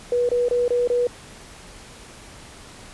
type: tone bursts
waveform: sine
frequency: 486.4 Hz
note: B4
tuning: 26 cents flat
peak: -17 dBFS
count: 5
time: 0.12-1.07 s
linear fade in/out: 2 ms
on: 170 ms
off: 25 ms
effects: pink hiss -43 dBFS RMS until 2.93 s + resampled to 24000 Hz